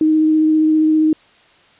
sine tone with vibrato, 312.1 Hz, D#4, 5 cents sharp, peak -10 dBFS, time 0.01-1.13 s, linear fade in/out 2 ms, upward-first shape triangle, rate 15 Hz, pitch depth 14 cents each way, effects white hiss -50 dBFS RMS until 1.79 s + resampled to 8000 Hz

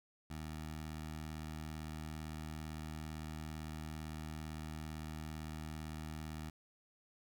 15% pulse tone with notch filter, 77.78 Hz, D#2, in tune, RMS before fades -45 dBFS, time 0.3-6.5 s, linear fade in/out 5 ms, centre 460 Hz, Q 1.3, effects none

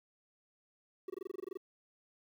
triangle tone bursts, 380 Hz, F#4, 46 cents sharp, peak -35 dBFS, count 12, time 1.08-1.573 s, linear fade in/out 5 ms, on 20 ms, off 23 ms, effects 11-bit

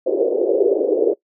white band-pass noise, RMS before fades -17 dBFS, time 0.06-1.14 s, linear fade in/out 10 ms, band 350 to 510 Hz, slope 48 dB/octave, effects noise-tail reverb RT60 0.1 s tail -20 dB re dry

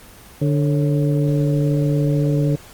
harmonic tone with a mistuned harmonic, 146.8 Hz, D3, in tune, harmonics 1 / 2 / 3 / 4, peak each -16 / -22 / -26 / -28 dBFS, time 0.41-2.56 s, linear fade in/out 10 ms, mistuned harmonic 4, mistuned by -110 cents, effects pink hiss -43 dBFS RMS until 2.73 s + Opus 24 kbps

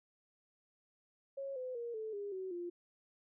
sine tone with pitch steps, 548 / 508.4 / 471.6 / 437.5 / 405.8 / 376.5 / 349.2 Hz, C#5 / C5 / A#4 / A4 / G#4 / F#4 / F4, -20 / -50 / +20 / -10 / -40 / +30 / 0 cents, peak -39 dBFS, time 1.37-2.7 s, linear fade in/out 10 ms, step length 190 ms, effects none

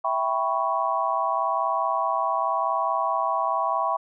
sine chord, C# half-diminished seventh, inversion first, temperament equal, 659.3 / 784 / 987.8 / 1108.7 Hz, E5 / G5 / B5 / C#6, 0 / 0 / 0 / 0 cents, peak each -28 / -28 / -27 / -26 dBFS, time 0.04-3.97 s, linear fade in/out 10 ms, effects none

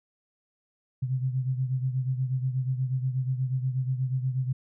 sine beating tone pair, 128.2 / 136.5 Hz, C3 / C#3, -35 / -26 cents, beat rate 8.3 Hz, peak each -26 / -32 dBFS, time 1.02-4.53 s, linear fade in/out 10 ms, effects none

